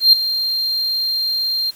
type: tone with ADSR envelope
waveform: triangle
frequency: 4186 Hz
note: C8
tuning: in tune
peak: -3 dBFS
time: 0-1.71 s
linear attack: 130 ms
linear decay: 4 ms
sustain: -13 dB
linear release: 14 ms
effects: white hiss -45 dBFS RMS until 1.75 s